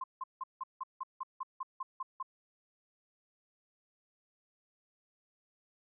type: tone bursts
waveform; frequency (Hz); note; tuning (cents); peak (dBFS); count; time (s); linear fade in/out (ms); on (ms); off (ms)
sine; 1050; C6; +6; -35; 12; 0.01-2.228; 5; 29; 170
effects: none